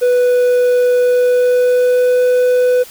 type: tone with pitch glide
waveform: triangle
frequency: 493.9 to 498.2 Hz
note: B4 to B4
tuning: 0 to +15 cents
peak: -7 dBFS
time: 0.01-2.84 s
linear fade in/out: 20 ms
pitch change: +15 cents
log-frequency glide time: 1-2.21 s
effects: white hiss -37 dBFS RMS until 2.9 s